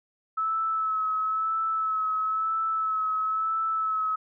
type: tone with vibrato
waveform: sine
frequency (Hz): 1300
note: E6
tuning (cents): -24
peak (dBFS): -24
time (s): 0.37-4.16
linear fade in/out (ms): 10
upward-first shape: sine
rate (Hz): 1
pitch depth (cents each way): 23
effects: none